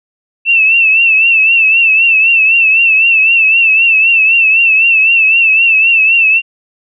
sine tone with vibrato, 2662 Hz, E7, 16 cents sharp, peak -5 dBFS, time 0.45-6.42 s, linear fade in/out 50 ms, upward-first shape triangle, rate 3.9 Hz, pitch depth 80 cents each way, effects none

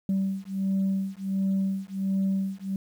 sine beating tone pair, 192.6 / 194 Hz, G3 / G3, -30 / -18 cents, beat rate 1.4 Hz, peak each -26 dBFS, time 0.09-2.76 s, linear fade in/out 2 ms, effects tanh soft clip ceiling -20 dBFS + 9-bit

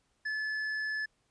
sine tone with hard clipping, 1728 Hz, A6, 32 cents flat, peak -33 dBFS, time 0.25-1.06 s, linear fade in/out 10 ms, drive 5 dB, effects pink hiss -74 dBFS RMS until 1.3 s + resampled to 22050 Hz

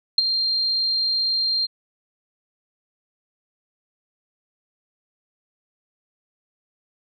sine tone with ADSR envelope, 4186 Hz, C8, in tune, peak -9 dBFS, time 0.18-1.67 s, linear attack 4 ms, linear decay 16 ms, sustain -10 dB, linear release 25 ms, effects none

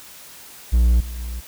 triangle tone with level steps, 59.5 Hz, A#1, 36 cents sharp, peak -10 / -26 / -24 dBFS, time 0.72-1.41 s, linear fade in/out 20 ms, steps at 1 / 1.18 s, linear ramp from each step 5 ms, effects white hiss -42 dBFS RMS until 1.47 s

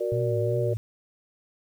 sine chord, Gb augmented, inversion none, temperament equal with one note detuned, 370 / 469.4 / 587.3 Hz, Gb4 / Bb4 / D5, 0 / +12 / 0 cents, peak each -29 dBFS, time 0-0.74 s, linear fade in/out 10 ms
sine tone with vibrato, 116.54 Hz, A#2, in tune, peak -26 dBFS, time 0.12-0.77 s, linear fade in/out 0 ms, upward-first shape triangle, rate 2.7 Hz, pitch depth 110 cents each way
effects 9-bit

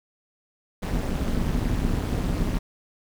brown noise with amplitude modulation, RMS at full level -21 dBFS, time 0.82-2.59 s, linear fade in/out 10 ms, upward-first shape sine, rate 207 Hz, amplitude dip 90%, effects none

